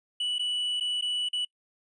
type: tone with dropouts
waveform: triangle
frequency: 2956 Hz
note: F#7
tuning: 2 cents flat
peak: -25 dBFS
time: 0.2-1.45 s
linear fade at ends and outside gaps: 5 ms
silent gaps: 0.384-0.393 / 0.8-0.807 / 1.012-1.022 / 1.288-1.33 s
effects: noise-tail reverb RT60 0.1 s tail -26 dB re dry + resampled to 24000 Hz